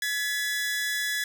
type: tone pair together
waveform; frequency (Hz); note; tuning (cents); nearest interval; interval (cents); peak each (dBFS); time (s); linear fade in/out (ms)
sawtooth; 1698.4 / 1975.5; G#6 / B6; +38 / 0; minor third; 262; -24 / -29; 0.02-1.24; 2
effects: none